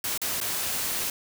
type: noise with dropouts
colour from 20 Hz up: white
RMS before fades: -29 dBFS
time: 0.04-1.1 s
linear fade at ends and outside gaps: 2 ms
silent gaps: 0.177-0.216 / 0.403-0.413 s
effects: none